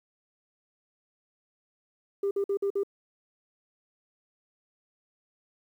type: tone bursts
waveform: sine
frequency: 398.2 Hz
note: G4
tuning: 27 cents sharp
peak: -23 dBFS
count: 5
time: 2.23-2.834 s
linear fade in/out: 5 ms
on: 80 ms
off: 51 ms
effects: tanh soft clip ceiling -22 dBFS + 10-bit